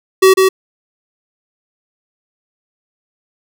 square tone with echo, 379.9 Hz, F#4, 46 cents sharp, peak -5 dBFS, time 0.22-0.34 s, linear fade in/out 10 ms, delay 150 ms, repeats 1, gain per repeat -3 dB, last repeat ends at 0.49 s, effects none

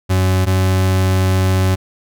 40% pulse tone pair in turn, 93.4 / 93.94 Hz, F#2 / F#2, +17 / +27 cents, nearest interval unison, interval 10 cents, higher second, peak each -11 dBFS, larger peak neither, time 0.09-0.46 / 0.46-1.76 s, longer second, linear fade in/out 20 ms, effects none

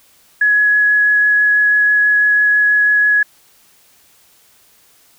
sine tone with vibrato, 1683 Hz, G#6, 23 cents sharp, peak -9 dBFS, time 0.41-3.23 s, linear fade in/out 5 ms, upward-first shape sine, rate 6.1 Hz, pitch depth 8 cents each way, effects white hiss -51 dBFS RMS until 5.18 s

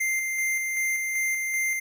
square tone with tremolo, 2093 Hz, C7, in tune, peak -24 dBFS, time 0-1.8 s, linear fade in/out 10 ms, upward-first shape square, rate 2.6 Hz, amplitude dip 30%, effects none

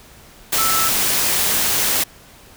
sine tone in noise, 1318.5 Hz, E6, in tune, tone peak -20 dBFS, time 0.58-0.89 s, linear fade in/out 10 ms, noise white, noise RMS -18 dBFS, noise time 0.52-2.04 s, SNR -5 dB, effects pink hiss -45 dBFS RMS until 2.56 s

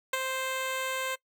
10% pulse tone with ADSR envelope, 523.3 Hz, C5, in tune, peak -16 dBFS, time 0.13-1.16 s, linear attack 5 ms, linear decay 24 ms, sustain -6 dB, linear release 19 ms, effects noise-tail reverb RT60 0.1 s tail -20 dB re dry

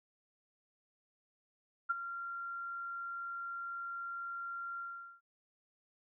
sine tone with ADSR envelope, 1381 Hz, F6, 20 cents flat, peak -27 dBFS, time 1.89-5.21 s, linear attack 16 ms, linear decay 22 ms, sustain -12 dB, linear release 420 ms, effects none

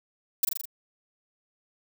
violet noise with echo, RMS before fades -21 dBFS, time 0.43-0.45 s, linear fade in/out 5 ms, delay 41 ms, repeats 5, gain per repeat -3 dB, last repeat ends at 0.655 s, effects none

